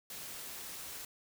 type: noise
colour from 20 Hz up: white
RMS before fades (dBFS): -45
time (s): 0.1-1.05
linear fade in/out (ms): 2
effects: none